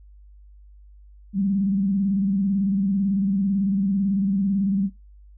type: tone with vibrato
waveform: sine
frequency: 196 Hz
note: G3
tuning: in tune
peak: -19 dBFS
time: 1.33-4.9 s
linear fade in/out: 50 ms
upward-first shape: square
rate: 18 Hz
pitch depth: 70 cents each way
effects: noise-tail reverb RT60 0.2 s tail -21 dB re dry + added 50 Hz sine -45 dBFS peak until 5.37 s